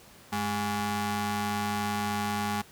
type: ring-modulated tone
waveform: sawtooth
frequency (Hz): 307.8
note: D#4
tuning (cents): -19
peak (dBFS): -21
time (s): 0.32-2.62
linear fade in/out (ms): 10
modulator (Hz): 517
effects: pink hiss -53 dBFS RMS until 2.71 s + high-pass 60 Hz 12 dB/octave